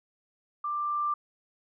sine tone with level ramp, 1183 Hz, D6, 12 cents sharp, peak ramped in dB -29 to -25 dBFS, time 0.64-1.14 s, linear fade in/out 5 ms, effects none

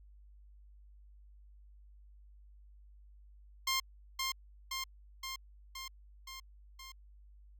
10% pulse tone with echo, 1059 Hz, C6, 21 cents sharp, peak -22 dBFS, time 3.67-3.8 s, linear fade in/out 5 ms, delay 520 ms, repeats 6, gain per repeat -3 dB, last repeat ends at 6.92 s, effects added 50 Hz sine -55 dBFS peak until 7.59 s

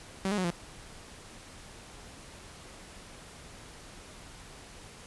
sawtooth tone with pitch steps, 191.7 / 207.8 / 184.3 / 172.2 Hz, G3 / G#3 / F#3 / F3, -38 / +1 / -7 / -24 cents, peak -24 dBFS, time 0.25-0.506 s, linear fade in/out 2 ms, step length 64 ms, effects pink hiss -49 dBFS RMS until 5.06 s + resampled to 24000 Hz

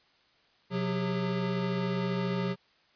square tone cluster, 129.6 / 182.5 / 403.6 Hz, C3 / F#3 / G#4, -16 / -24 / -49 cents, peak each -36 / -31 / -36 dBFS, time 0.7-2.56 s, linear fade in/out 50 ms, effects white hiss -65 dBFS RMS until 2.95 s + resampled to 11025 Hz

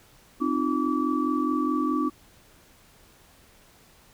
sine tone cluster, 259.5 / 304.2 / 349.1 / 1152 Hz, C4 / D#4 / F4 / D6, -14 / -39 / -1 / -34 cents, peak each -27 / -26 / -32 / -29 dBFS, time 0.4-2.1 s, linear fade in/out 20 ms, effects pink hiss -56 dBFS RMS until 4.13 s

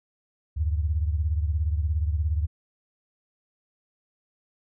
sine beating tone pair, 74.7 / 91.7 Hz, D2 / F#2, +30 / -15 cents, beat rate 17 Hz, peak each -23 / -29 dBFS, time 0.56-2.47 s, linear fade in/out 20 ms, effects none

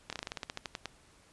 slowing click train, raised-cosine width 0.2 ms, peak -19 dBFS, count 14, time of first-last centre 0.1-0.857 s, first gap 27 ms, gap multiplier 1.12, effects pink hiss -62 dBFS RMS until 1.32 s + resampled to 24000 Hz

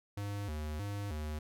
square tone with vibrato, 87.9 Hz, F2, 12 cents sharp, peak -37 dBFS, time 0.17-1.39 s, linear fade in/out 5 ms, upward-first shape square, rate 1.6 Hz, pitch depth 250 cents each way, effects none

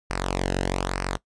sawtooth tone with flanger, 46.04 Hz, F#1, 8 cents flat, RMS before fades -27 dBFS, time 0.1-1.17 s, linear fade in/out 0 ms, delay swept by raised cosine 0.28 to 0.89 ms, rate 1.1 Hz, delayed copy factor -0.7, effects noise-tail reverb RT60 0.1 s tail -21 dB re dry + resampled to 22050 Hz

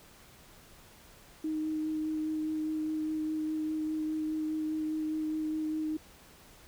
sine tone with vibrato, 311.1 Hz, D#4, in tune, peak -30 dBFS, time 1.44-5.97 s, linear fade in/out 5 ms, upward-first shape sine, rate 4.9 Hz, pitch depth 11 cents each way, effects pink hiss -56 dBFS RMS until 6.67 s

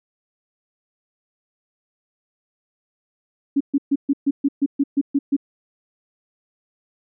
sine tone bursts, 279.8 Hz, C#4, 16 cents sharp, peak -14 dBFS, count 11, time 3.56-5.366 s, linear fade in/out 10 ms, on 46 ms, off 130 ms, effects none

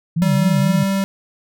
sine tone with vibrato, 155.56 Hz, D#3, in tune, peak -15 dBFS, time 0.16-0.84 s, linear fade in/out 10 ms, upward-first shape triangle, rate 4 Hz, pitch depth 260 cents each way
square tone with pitch glide, 192.4 to 194.86 Hz, G3 to G3, -32 to -10 cents, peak -17 dBFS, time 0.22-1.04 s, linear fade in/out 0 ms, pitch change +22 cents, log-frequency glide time 0.48-0.74 s
effects none

